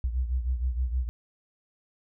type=beating tone pair; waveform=sine; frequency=61.4 / 67.8 Hz; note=B1 / C#2; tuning=-9 / -38 cents; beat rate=6.4 Hz; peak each=-26 / -32 dBFS; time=0.04-1.09 s; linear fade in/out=0 ms; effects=none